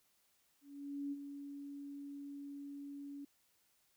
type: tone with ADSR envelope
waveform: sine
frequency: 282.9 Hz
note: C#4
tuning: 35 cents sharp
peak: -37 dBFS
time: 0.61-3.25 s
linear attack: 510 ms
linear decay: 34 ms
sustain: -8 dB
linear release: 6 ms
effects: white hiss -75 dBFS RMS until 3.96 s